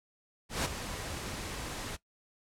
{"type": "noise with ADSR envelope", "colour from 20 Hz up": "pink", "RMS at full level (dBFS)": -29, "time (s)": [0.49, 1.97], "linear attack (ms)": 160, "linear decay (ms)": 16, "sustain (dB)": -10, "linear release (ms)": 23, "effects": ["noise-tail reverb RT60 0.1 s tail -18 dB re dry", "low-pass 10000 Hz 12 dB/octave"]}